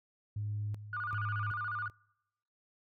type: tone with tremolo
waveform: sine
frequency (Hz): 104.5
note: G#2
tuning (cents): +11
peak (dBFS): -33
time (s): 0.36-1.9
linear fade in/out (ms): 5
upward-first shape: square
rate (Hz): 1.3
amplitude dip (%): 75
type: tone with vibrato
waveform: sine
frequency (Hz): 1318.5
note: E6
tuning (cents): 0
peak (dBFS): -34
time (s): 0.93-1.88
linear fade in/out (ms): 2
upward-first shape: square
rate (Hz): 14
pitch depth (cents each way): 170
effects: noise-tail reverb RT60 0.9 s tail -26 dB re dry + tanh soft clip ceiling -28 dBFS